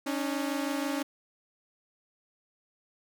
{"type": "tone pair together", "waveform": "sawtooth", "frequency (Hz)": [277.2, 303.3], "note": ["C#4", "D#4"], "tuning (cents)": [0, -44], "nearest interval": "major second", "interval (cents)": 156, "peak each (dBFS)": [-27, -30], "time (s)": [0.06, 1.03], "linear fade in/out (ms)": 10, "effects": []}